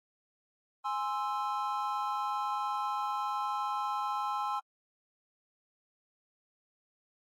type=chord; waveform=triangle; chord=Ab augmented; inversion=none; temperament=equal; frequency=830.6 / 1046.5 / 1318.5 Hz; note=Ab5 / C6 / E6; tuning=0 / 0 / 0 cents; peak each=-33 / -33 / -35 dBFS; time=0.84-4.6 s; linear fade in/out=20 ms; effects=AAC 48 kbps